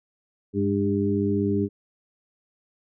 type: harmonic tone with a mistuned harmonic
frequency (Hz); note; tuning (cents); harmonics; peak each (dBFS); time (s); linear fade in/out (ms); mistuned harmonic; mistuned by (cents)
100.1; G2; +37; 1 / 2 / 3 / 4; -28 / -25 / -26 / -26; 0.53-1.69; 50; 2; +38
effects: none

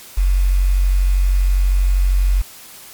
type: tone with quantisation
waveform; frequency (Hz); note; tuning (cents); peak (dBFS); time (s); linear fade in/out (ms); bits
sine; 46.25; F#1; 0; -11; 0.17-2.42; 10; 6
effects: white hiss -39 dBFS RMS until 2.93 s + MP3 96 kbps

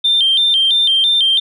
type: tone with vibrato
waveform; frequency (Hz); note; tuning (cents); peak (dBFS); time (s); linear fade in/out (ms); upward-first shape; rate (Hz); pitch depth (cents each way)
sine; 3368; G#7; +24; -9; 0.04-1.4; 10; square; 3; 110
effects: tanh soft clip ceiling -5 dBFS

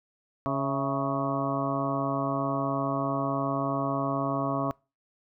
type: harmonic tone with a mistuned harmonic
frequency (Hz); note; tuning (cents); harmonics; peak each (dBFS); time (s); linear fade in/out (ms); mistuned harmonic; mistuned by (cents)
138.59; C#3; 0; 1 / 2 / 3 / 4 / 5 / 6 / 7 / 8 / 9; -33 / -31 / -39 / -37 / -32 / -43 / -38 / -32 / -41; 0.46-4.71; 0; 5; -59
effects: noise-tail reverb RT60 0.3 s tail -25 dB re dry

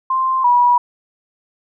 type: tone pair in turn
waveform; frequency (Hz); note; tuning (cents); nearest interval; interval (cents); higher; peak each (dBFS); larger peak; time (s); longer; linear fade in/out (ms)
sine; 1047 / 971.5; C6 / B5; +1 / -29; minor second; 130; first; -14 / -9; second; 0.1-0.44 / 0.44-0.78; neither; 5
effects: none

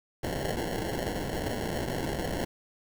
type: noise with sample-and-hold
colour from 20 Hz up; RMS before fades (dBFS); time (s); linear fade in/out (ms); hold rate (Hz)
blue; -32; 0.23-2.45; 5; 1225
effects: none

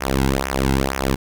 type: tone with flanger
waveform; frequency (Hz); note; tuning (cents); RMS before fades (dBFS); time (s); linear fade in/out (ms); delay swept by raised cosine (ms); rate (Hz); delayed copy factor
sawtooth; 67; C2; +42; -20; 0-1.16; 20; 0.23 to 1.73; 2.1; -0.85
effects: none

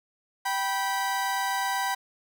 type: tone pair together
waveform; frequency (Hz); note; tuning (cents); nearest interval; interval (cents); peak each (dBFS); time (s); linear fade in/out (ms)
30% pulse; 778.4 / 980; G5 / B5; -12 / -14; major third; 398; -26; 0.45-1.95; 10
effects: none

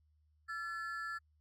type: ring-modulated tone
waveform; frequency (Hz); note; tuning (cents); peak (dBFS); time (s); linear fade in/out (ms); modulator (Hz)
triangle; 1539; G6; -32; -34; 0.48-1.19; 20; 188
effects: added 76 Hz sine -69 dBFS peak until 1.4 s + AAC 64 kbps

